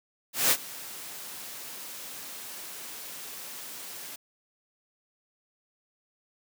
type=noise with ADSR envelope; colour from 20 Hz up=white; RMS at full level=-21 dBFS; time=0.33-4.16 s; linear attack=180 ms; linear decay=54 ms; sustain=-20 dB; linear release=5 ms; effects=high-pass 150 Hz 12 dB/octave